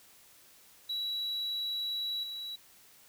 triangle tone with level steps, 3910 Hz, B7, 18 cents flat, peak -30 / -36 dBFS, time 0.89-2.56 s, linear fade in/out 10 ms, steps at 2.23 s, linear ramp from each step 5 ms, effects tanh soft clip ceiling -26 dBFS + white hiss -59 dBFS RMS until 3.08 s

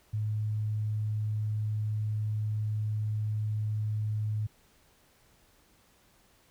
sine tone, 107 Hz, A2, 48 cents flat, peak -28 dBFS, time 0.13-4.47 s, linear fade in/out 10 ms, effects pink hiss -64 dBFS RMS until 6.5 s

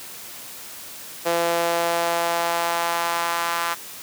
sawtooth tone with high-pass filter sweep, 169.7 Hz, F3, 49 cents flat, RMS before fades -23 dBFS, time 1.25-3.75 s, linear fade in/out 20 ms, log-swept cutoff 520 to 1100 Hz, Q 2, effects white hiss -38 dBFS RMS until 4.02 s + high-pass 100 Hz 12 dB/octave

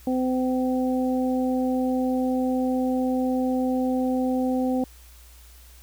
harmonic tone, 256 Hz, C4, 38 cents flat, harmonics 1 / 2 / 3, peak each -22 / -28 / -32 dBFS, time 0.07-4.84 s, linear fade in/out 2 ms, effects added 60 Hz sine -47 dBFS peak until 5.82 s + white hiss -53 dBFS RMS until 5.82 s

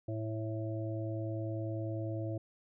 harmonic tone, 110 Hz, A2, in tune, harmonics 1 / 3 / 5 / 6, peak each -36 / -40 / -44 / -45 dBFS, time 0.08-2.38 s, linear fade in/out 5 ms, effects none

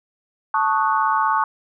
sine chord, D# half-diminished seventh, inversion second, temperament equal, 880 / 1108.7 / 1244.5 / 1480 Hz, A5 / C#6 / D#6 / F#6, 0 / 0 / 0 / 0 cents, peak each -20 / -20 / -24 / -26 dBFS, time 0.54-1.44 s, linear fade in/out 2 ms, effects none

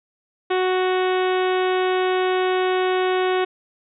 harmonic tone, 370 Hz, F#4, in tune, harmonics 1 / 2 / 3 / 4 / 5 / 6 / 7 / 8 / 9 / 10, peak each -19 / -25 / -29 / -31 / -33 / -35 / -36 / -37 / -38 / -39 dBFS, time 0.5-3.45 s, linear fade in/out 10 ms, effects none

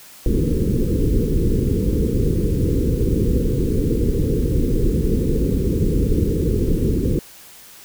pink low-pass noise, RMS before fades -18 dBFS, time 0.26-7.19 s, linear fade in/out 2 ms, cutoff 490 Hz, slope 96 dB/octave, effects white hiss -43 dBFS RMS until 7.84 s

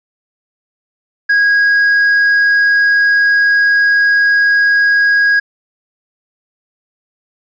triangle tone, 1646 Hz, G#6, 16 cents flat, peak -6 dBFS, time 1.29-5.4 s, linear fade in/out 10 ms, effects resampled to 16000 Hz

